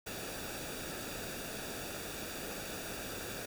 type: noise with comb filter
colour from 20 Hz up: pink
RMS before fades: -42 dBFS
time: 0.06-3.46 s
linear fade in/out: 10 ms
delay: 0.96 ms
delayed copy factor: -0.6
effects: none